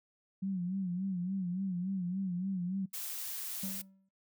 sine tone with vibrato, 185 Hz, F#3, in tune, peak -32 dBFS, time 0.42-2.86 s, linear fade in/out 10 ms, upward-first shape sine, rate 3.5 Hz, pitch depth 98 cents each way
blue noise, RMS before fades -40 dBFS, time 2.93-3.82 s, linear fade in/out 10 ms
triangle tone with exponential decay, 192.4 Hz, G3, 32 cents flat, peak -33 dBFS, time 3.63-4.09 s, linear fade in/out 5 ms, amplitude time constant 100 ms
effects noise-tail reverb RT60 0.2 s tail -25 dB re dry

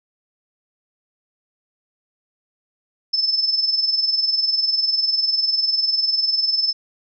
sine tone with tremolo, 5260 Hz, E8, 5 cents flat, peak -14 dBFS, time 3.13-6.73 s, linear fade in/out 10 ms, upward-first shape sine, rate 20 Hz, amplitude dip 65%, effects none

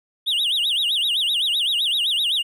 triangle tone with vibrato, 3284 Hz, G#7, 20 cents flat, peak -17 dBFS, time 0.26-2.43 s, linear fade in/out 20 ms, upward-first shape sine, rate 7.8 Hz, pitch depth 280 cents each way, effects none

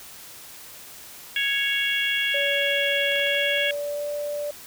harmonic tone, 554.4 Hz, C#5, in tune, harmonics 3 / 4 / 5 / 6, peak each -27 / -27 / -27 / -27 dBFS, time 1.36-3.71 s, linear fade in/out 2 ms
sine tone with pitch glide, 567 to 585.6 Hz, C#5 to D5, +39 to -5 cents, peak -26 dBFS, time 2.34-4.51 s, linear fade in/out 5 ms, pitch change +56 cents, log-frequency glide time 3.12-4.11 s
clicks, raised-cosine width 0.2 ms, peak -24 dBFS, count 6, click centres 3.119 / 3.159 / 3.197 / 3.269 / 3.347 / 3.578 s
effects white hiss -43 dBFS RMS until 4.66 s

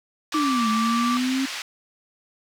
pink band-pass noise, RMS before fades -32 dBFS, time 0.32-1.62 s, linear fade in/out 2 ms, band 1700 to 5200 Hz, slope 12 dB/octave
sine exponential two-way sweep, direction down then up, 317.8 to 216.5 to 270.9 Hz, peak -21 dBFS, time 0.34-1.46 s, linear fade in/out 10 ms, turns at 0.69 s
sine tone, 1168 Hz, D6, 10 cents flat, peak -23 dBFS, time 0.34-1.17 s, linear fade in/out 0 ms
effects none

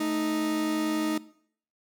40% pulse tone pair together, 220 / 311.1 Hz, A3 / D#4, 0 / 0 cents, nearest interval tritone, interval 600 cents, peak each -33 / -26 dBFS, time 0-1.18 s, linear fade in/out 5 ms, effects noise-tail reverb RT60 0.6 s tail -19 dB re dry

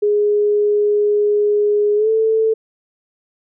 sine tone with pitch glide, 415.3 to 442.5 Hz, G#4 to A4, 0 to +10 cents, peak -12 dBFS, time 0.02-2.54 s, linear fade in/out 10 ms, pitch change +110 cents, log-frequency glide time 1.96-2.09 s, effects none

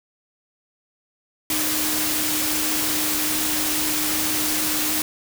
sine tone in noise, 306.1 Hz, D#4, 28 cents flat, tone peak -29 dBFS, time 1.5-5.02 s, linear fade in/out 2 ms, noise white, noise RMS -23 dBFS, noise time 1.5-5.02 s, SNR -9 dB, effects none

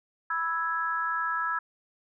sine chord, E major, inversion second, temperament equal, 987.8 / 1318.5 / 1661.2 Hz, B5 / E6 / G#6, 0 / 0 / 0 cents, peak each -34 / -29 / -31 dBFS, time 0.3-1.59 s, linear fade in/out 5 ms, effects none

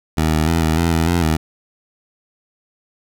15% pulse tone with pitch steps, 79 / 78.1 / 82.7 / 79.2 / 84.4 / 81.3 / 86.6 / 79 Hz, D#2 / D#2 / E2 / D#2 / E2 / E2 / F2 / D#2, +27 / +7 / +6 / +31 / +41 / -23 / -14 / +27 cents, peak -8 dBFS, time 0.17-1.37 s, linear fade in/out 10 ms, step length 150 ms, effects none

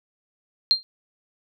sine tone with exponential decay, 4186 Hz, C8, in tune, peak -10 dBFS, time 0.71-0.83 s, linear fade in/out 0 ms, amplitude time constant 26 ms, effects none

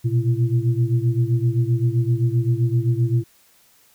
sine tone cluster, 117.8 / 125.5 / 337.9 Hz, A#2 / B2 / E4, +19 / +28 / +43 cents, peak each -19 / -20 / -28 dBFS, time 0.04-3.24 s, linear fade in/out 20 ms, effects white hiss -56 dBFS RMS until 3.94 s

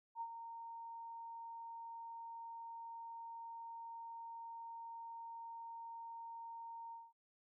sine tone with ADSR envelope, 922 Hz, A#5, 19 cents flat, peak -39 dBFS, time 0.15-7.13 s, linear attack 60 ms, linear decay 62 ms, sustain -8 dB, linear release 210 ms, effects none

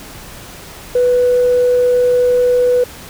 sine tone, 493.9 Hz, B4, in tune, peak -8 dBFS, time 0.95-2.84 s, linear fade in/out 5 ms, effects tanh soft clip ceiling -5 dBFS + pink hiss -34 dBFS RMS until 3.09 s

